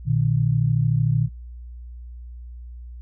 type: tone pair together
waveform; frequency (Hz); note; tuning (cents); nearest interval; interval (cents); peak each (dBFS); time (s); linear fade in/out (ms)
sine; 118.79 / 152.1; A#2 / D#3; +33 / -39; major third; 428; -20; 0.05-1.29; 50
effects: noise-tail reverb RT60 0.1 s tail -18 dB re dry + added 60 Hz sine -35 dBFS peak until 3.01 s